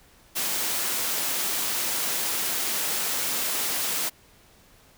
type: high-pass noise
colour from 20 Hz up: white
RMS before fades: -27 dBFS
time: 0.35-4.1 s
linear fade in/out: 20 ms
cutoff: 180 Hz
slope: 12 dB/octave
effects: pink hiss -56 dBFS RMS until 4.97 s